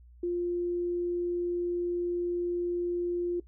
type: tone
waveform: sine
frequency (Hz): 350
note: F4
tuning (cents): +4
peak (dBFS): -27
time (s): 0.23-3.4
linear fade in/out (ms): 5
effects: noise-tail reverb RT60 0.1 s tail -18 dB re dry + added 60 Hz sine -51 dBFS peak until 3.47 s